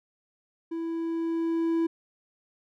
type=tone with level ramp; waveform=triangle; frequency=330.5 Hz; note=E4; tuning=5 cents sharp; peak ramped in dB=-28 to -20 dBFS; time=0.71-1.87 s; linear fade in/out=10 ms; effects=none